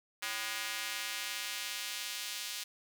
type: tone with high-pass filter sweep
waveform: square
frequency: 111.4 Hz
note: A2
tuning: 22 cents sharp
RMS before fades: -39 dBFS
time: 0.22-2.64 s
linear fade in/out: 10 ms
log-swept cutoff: 1800 to 3500 Hz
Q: 0.98
effects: none